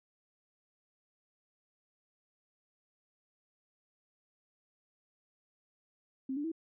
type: tone with pitch steps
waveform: sine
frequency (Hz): 265 / 291.5 / 325.8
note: C4 / D4 / E4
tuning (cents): +22 / -13 / -20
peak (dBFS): -33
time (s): 6.29-6.518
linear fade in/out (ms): 5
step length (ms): 76
effects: none